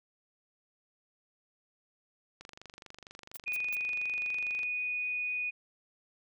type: click train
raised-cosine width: 0.2 ms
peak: -30 dBFS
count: 55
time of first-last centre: 2.41-4.632 s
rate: 24.3 Hz
type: noise bursts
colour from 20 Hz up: violet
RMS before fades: -42 dBFS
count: 3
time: 3.34-3.753 s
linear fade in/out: 5 ms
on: 31 ms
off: 160 ms
type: tone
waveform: sine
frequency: 2476 Hz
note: D#7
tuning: 9 cents flat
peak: -31 dBFS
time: 3.46-5.51 s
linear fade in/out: 20 ms
effects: none